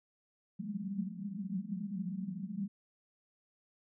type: band-pass noise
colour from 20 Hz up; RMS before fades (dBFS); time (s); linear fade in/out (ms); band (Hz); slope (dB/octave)
white; -39; 0.59-2.68; 10; 180 to 210; 96
effects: none